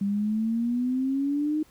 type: exponential sweep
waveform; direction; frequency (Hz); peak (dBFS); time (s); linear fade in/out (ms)
sine; up; 196.9 to 311.1; -23; 0.01-1.63; 5
effects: pink hiss -59 dBFS RMS until 1.7 s